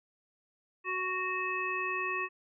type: harmonic tone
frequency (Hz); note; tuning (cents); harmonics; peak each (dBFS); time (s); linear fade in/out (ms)
370; F#4; 0; 1 / 3 / 5 / 7; -39 / -35 / -37 / -35; 0.84-2.29; 50
effects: none